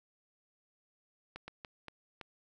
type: slowing click train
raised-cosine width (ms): 0.3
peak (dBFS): -28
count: 5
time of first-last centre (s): 1.36-2.212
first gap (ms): 120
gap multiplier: 1.4
effects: none